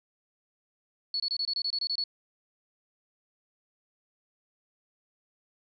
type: tone bursts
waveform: sine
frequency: 4401 Hz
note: C#8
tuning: 13 cents flat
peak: -27 dBFS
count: 11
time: 1.14-2.039 s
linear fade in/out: 2 ms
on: 59 ms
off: 25 ms
effects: none